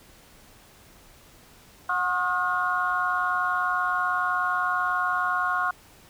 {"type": "tone cluster", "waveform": "sine", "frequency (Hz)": [729, 1082, 1252, 1432], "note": ["F#5", "C#6", "D#6", "F6"], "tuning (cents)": [-26, -42, 10, 43], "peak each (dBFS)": [-30, -26, -31, -26], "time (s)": [1.89, 5.71], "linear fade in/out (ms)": 5, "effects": ["tanh soft clip ceiling -12 dBFS", "pink hiss -53 dBFS RMS until 6.09 s"]}